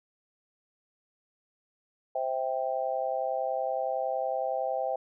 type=chord; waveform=sine; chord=C major; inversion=none; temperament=just; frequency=523.3 / 654.1 / 784.9 Hz; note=C5 / E5 / G5; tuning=0 / -14 / +2 cents; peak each=-32 dBFS; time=2.15-4.96 s; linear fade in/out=5 ms; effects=none